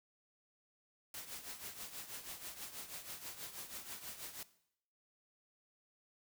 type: noise with tremolo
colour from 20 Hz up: white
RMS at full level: -45 dBFS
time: 1.14-4.43 s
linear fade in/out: 2 ms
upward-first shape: triangle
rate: 6.2 Hz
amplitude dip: 75%
effects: noise-tail reverb RT60 0.7 s tail -17 dB re dry